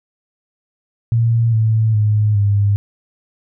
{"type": "tone with pitch steps", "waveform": "sine", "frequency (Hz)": [115.6, 110.7, 106.01, 101.51], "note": ["A#2", "A2", "G#2", "G#2"], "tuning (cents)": [-14, 11, 36, -39], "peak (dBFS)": -11, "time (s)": [1.12, 2.76], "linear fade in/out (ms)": 0, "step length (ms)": 410, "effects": []}